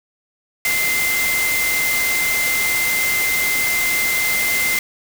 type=tone in noise; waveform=sine; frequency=2080 Hz; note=C7; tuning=11 cents flat; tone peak=-18 dBFS; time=0.65-4.79 s; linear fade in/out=2 ms; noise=white; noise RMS=-22 dBFS; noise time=0.65-4.79 s; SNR=+1 dB; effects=none